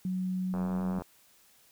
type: tone with pitch glide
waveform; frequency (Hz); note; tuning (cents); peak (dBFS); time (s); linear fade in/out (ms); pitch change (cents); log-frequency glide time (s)
sine; 185 to 187.47; F#3 to F#3; 0 to +23; -29; 0.05-0.99; 2; +23; 0.45-0.8
type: click train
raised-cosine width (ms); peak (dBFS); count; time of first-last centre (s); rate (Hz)
1; -25; 44; 0.54-1.02; 89.6
effects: white hiss -62 dBFS RMS until 1.71 s